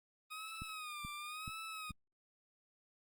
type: tone with vibrato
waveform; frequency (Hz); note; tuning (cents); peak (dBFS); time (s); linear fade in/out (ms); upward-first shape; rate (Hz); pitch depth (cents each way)
20% pulse; 1244; D#6; -1; -39; 0.3-1.92; 20; sine; 0.95; 91
type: click train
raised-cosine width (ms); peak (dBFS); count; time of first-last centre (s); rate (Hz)
5; -34; 4; 0.62-1.908; 2.33
effects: Opus 24 kbps

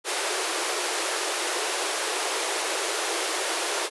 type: band-pass noise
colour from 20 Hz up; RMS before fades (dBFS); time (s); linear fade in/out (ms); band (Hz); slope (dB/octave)
pink; -28; 0.04-3.9; 50; 330 to 11000; 96
effects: none

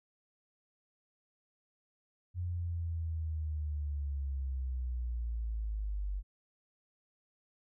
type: linear sweep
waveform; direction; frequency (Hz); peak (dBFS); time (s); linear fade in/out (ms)
sine; down; 89.4 to 47.47; -33; 2.34-6.23; 50
effects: none

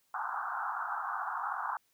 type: band-pass noise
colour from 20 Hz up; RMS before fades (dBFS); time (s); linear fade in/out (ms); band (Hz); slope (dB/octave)
white; -36; 0.14-1.77; 2; 740 to 1500; 96
effects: white hiss -73 dBFS RMS until 1.93 s

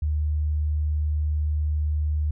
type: tone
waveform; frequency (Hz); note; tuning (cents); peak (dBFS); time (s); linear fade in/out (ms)
sine; 75.6; D#2; -49; -21; 0.02-2.31; 5
effects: none

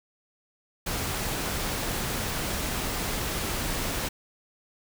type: noise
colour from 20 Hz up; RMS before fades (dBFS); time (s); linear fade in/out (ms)
pink; -30; 0.86-4.09; 10
effects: none

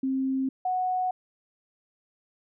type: tone pair in turn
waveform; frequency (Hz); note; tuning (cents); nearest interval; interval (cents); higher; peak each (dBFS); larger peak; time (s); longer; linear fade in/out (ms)
sine; 265.3 / 737.5; C4 / F#5; +24 / -6; octave + tritone; 1770; second; -24; neither; 0.03-0.49 / 0.65-1.11; neither; 5
effects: none

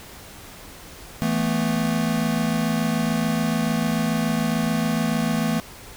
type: chord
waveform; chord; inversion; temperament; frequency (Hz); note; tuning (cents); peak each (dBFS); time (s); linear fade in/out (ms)
square; E suspended fourth; none; equal; 164.81 / 220 / 246.9; E3 / A3 / B3; 0 / 0 / 0; -26 / -24 / -27; 1.22-5.6; 0
effects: pink hiss -42 dBFS RMS until 5.96 s

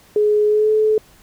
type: tone with pitch glide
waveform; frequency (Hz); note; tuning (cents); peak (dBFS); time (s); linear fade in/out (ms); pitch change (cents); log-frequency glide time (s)
sine; 420.6 to 431.7; G#4 to A4; +22 to -33; -12; 0.16-0.98; 2; +45; 0.47-0.71
effects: pink hiss -50 dBFS RMS until 1.22 s

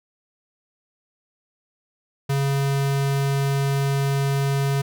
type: tone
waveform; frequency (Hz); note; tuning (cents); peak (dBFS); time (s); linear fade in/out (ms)
square; 138.59; C#3; 0; -20; 2.29-4.82; 10
effects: none

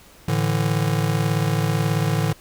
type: chord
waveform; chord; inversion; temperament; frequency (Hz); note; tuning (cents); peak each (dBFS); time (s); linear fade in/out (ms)
square; A suspended fourth; none; just; 110 / 146.67 / 165; A2 / D3 / E3; 0 / -2 / +2; -24 / -23 / -25; 0.28-2.33; 5
effects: pink hiss -49 dBFS RMS until 2.4 s

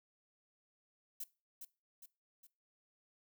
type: noise with echo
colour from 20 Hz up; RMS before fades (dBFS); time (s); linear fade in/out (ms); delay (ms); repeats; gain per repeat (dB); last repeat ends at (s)
violet; -43; 1.2-1.24; 5; 410; 3; -6; 2.47
effects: noise-tail reverb RT60 0.3 s tail -21 dB re dry

